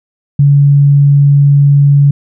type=tone; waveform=sine; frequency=142.1 Hz; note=C#3; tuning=43 cents sharp; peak=-3 dBFS; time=0.39-2.11 s; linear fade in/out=5 ms; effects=none